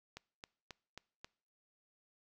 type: click train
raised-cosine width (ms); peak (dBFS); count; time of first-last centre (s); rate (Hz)
0.2; -29; 5; 0.17-1.245; 3.72
effects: noise-tail reverb RT60 0.5 s tail -24 dB re dry